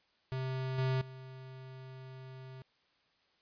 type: tone with level steps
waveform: square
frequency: 130.81 Hz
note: C3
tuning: in tune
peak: -35 / -30 / -47 dBFS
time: 0.32-2.62 s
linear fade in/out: 0 ms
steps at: 0.78 / 1.01 s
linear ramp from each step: 5 ms
effects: white hiss -72 dBFS RMS until 3.41 s + resampled to 11025 Hz